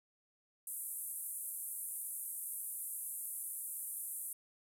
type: band-pass noise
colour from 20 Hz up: white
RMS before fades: -43 dBFS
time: 0.67-4.33 s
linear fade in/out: 2 ms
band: 8900 to 13000 Hz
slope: 48 dB/octave
effects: none